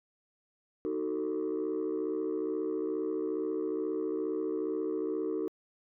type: chord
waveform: sine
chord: D# diminished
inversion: none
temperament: just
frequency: 311.1 / 373.4 / 448 Hz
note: D#4 / F#4 / A4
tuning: 0 / +16 / +31 cents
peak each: -33 dBFS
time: 0.85-5.48 s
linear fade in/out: 0 ms
effects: tanh soft clip ceiling -26 dBFS